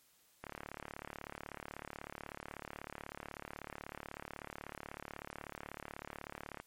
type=click train; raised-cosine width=0.5 ms; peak=-28 dBFS; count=224; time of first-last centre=0.44-6.6 s; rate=36.2 Hz; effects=white hiss -69 dBFS RMS until 6.66 s + MP3 64 kbps